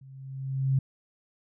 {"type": "tone with level ramp", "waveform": "sine", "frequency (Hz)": 134.1, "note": "C3", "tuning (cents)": 43, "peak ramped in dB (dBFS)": [-47, -19], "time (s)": [0.01, 0.79], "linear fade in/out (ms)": 5, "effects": []}